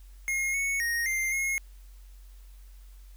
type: tone with pitch steps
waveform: square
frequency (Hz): 2147 / 2211 / 1866 / 2097 / 2160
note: C7 / C#7 / A#6 / C7 / C#7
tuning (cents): +44 / -5 / +1 / +3 / -45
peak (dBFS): -27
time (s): 0.28-1.58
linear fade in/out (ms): 0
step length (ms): 260
effects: added 46 Hz sine -46 dBFS peak until 3.16 s + white hiss -63 dBFS RMS until 3.16 s